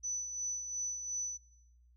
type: tone with tremolo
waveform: sine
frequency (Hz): 5980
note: F#8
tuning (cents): +17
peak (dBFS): -33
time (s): 0.03-1.38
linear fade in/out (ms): 20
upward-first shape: sine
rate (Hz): 2.8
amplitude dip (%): 50
effects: noise-tail reverb RT60 0.8 s tail -19 dB re dry + added 60 Hz sine -61 dBFS peak until 1.96 s